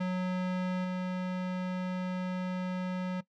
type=tone with level steps; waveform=square; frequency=183.3 Hz; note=F#3; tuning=16 cents flat; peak=-30 / -32 dBFS; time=0-3.21 s; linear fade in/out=10 ms; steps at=0.84 s; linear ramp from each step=10 ms; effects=noise-tail reverb RT60 0.1 s tail -19 dB re dry + low-pass 3000 Hz 12 dB/octave